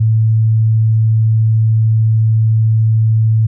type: tone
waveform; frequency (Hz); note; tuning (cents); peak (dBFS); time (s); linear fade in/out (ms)
sine; 110.8; A2; +13; -8; 0-3.47; 10
effects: none